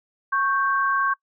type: tone pair together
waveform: sine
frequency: 1103.2 / 1568 Hz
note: C#6 / G6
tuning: -9 / 0 cents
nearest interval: tritone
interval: 609 cents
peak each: -21 / -23 dBFS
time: 0.32-1.14 s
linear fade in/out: 10 ms
effects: noise-tail reverb RT60 0.1 s tail -23 dB re dry